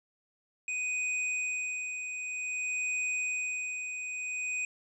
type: tone with tremolo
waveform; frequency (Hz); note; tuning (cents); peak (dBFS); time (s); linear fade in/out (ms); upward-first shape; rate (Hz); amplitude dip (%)
square; 2494; D#7; +3; -30; 0.68-4.65; 2; sine; 0.53; 50
effects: resampled to 22050 Hz